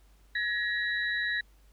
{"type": "tone cluster", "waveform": "sine", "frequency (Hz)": [1689, 1896, 3913], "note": ["G#6", "A#6", "B7"], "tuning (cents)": [29, 29, -17], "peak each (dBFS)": [-32, -30, -37], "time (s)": [0.35, 1.41], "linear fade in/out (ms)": 5, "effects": ["added 50 Hz sine -57 dBFS peak until 1.72 s", "pink hiss -67 dBFS RMS until 1.72 s"]}